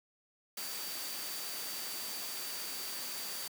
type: tone in noise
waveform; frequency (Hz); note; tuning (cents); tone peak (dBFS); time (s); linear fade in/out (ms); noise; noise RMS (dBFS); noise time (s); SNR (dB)
sine; 4628; D8; -26; -45; 0.57-3.48; 5; white; -41; 0.57-3.48; -7
effects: high-pass 200 Hz 12 dB/octave